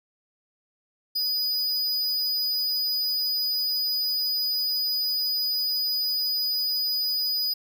square tone, 4953 Hz, D#8, 9 cents flat, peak -24 dBFS, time 1.15-7.54 s, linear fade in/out 10 ms, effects none

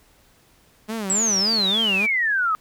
sawtooth tone with vibrato, 207.7 Hz, G#3, in tune, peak -22 dBFS, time 0.88-2.07 s, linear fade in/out 20 ms, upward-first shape sine, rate 3.5 Hz, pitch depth 160 cents each way
sine exponential sweep, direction down, 7902 to 1238 Hz, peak -18 dBFS, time 1.1-2.55 s, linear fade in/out 0 ms
effects pink hiss -57 dBFS RMS until 2.6 s

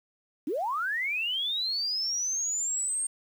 sine linear sweep, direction up, 257.7 to 8670 Hz, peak -27 dBFS, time 0.47-3.07 s, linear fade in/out 5 ms, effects 9-bit

